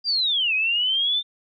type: linear two-way sweep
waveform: sine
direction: down then up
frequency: 4848 to 2496 to 3601 Hz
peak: -19 dBFS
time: 0.04-1.23 s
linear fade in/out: 50 ms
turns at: 0.54 s
effects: none